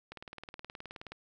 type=click train; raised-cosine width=0.3 ms; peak=-28 dBFS; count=20; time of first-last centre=0.12-1.12 s; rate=19 Hz; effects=none